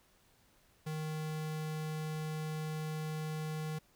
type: tone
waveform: square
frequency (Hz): 155.56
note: D#3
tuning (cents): 0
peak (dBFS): -37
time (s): 0.86-3.79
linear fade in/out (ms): 10
effects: pink hiss -68 dBFS RMS until 3.95 s